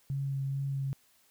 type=tone with vibrato; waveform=sine; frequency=137.2 Hz; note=C#3; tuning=17 cents flat; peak=-30 dBFS; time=0.1-0.93 s; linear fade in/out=0 ms; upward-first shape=sine; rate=2.3 Hz; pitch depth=14 cents each way; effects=white hiss -66 dBFS RMS until 1.3 s